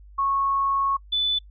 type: tone pair in turn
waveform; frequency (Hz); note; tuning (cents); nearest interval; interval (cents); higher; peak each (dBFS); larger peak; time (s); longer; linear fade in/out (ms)
sine; 1100 / 3492; C#6 / A7; -14 / -14; octave + minor sixth; 2000; second; -20; neither; 0.18-0.97 / 1.12-1.39; first; 10
effects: noise-tail reverb RT60 0.1 s tail -25 dB re dry + added 50 Hz sine -44 dBFS peak until 1.5 s